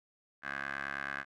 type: tone with band-pass filter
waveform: 15% pulse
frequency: 69.3 Hz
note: C#2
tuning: in tune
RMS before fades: -39 dBFS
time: 0.42-1.25 s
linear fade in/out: 50 ms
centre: 1600 Hz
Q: 4.6
effects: none